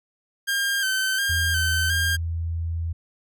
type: tone with vibrato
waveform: sawtooth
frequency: 1572 Hz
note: G6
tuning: 4 cents sharp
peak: -18 dBFS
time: 0.47-2.17 s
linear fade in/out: 20 ms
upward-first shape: square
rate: 1.4 Hz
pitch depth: 38 cents each way
type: tone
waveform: sine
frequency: 83.1 Hz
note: E2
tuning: 15 cents sharp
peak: -24 dBFS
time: 1.29-2.93 s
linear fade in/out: 10 ms
effects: none